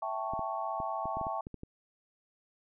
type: chord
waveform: sine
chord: A dominant seventh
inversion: second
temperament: equal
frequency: 659.3 / 784 / 880 / 1108.7 Hz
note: E5 / G5 / A5 / C#6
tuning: 0 / 0 / 0 / 0 cents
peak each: -38 dBFS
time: 0.02-1.41 s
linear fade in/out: 5 ms
type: clicks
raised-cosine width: 3 ms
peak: -29 dBFS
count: 10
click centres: 0.336 / 0.393 / 0.802 / 1.056 / 1.17 / 1.213 / 1.268 / 1.469 / 1.543 / 1.634 s
effects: none